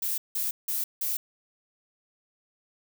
violet noise bursts, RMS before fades -29 dBFS, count 4, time 0.02-1.17 s, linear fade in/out 5 ms, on 160 ms, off 170 ms, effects none

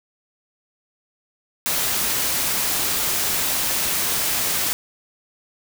white noise, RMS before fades -22 dBFS, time 1.66-4.73 s, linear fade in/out 0 ms, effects none

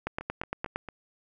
two click trains, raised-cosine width 0.5 ms, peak -24 / -15 dBFS, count 4 / 7, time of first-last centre 0.21-0.887 / 0.07-0.76 s, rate 4.43 / 8.7 Hz, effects none

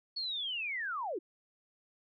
sine linear sweep, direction down, 4435 to 304.6 Hz, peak -34 dBFS, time 0.16-1.19 s, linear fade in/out 10 ms, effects none

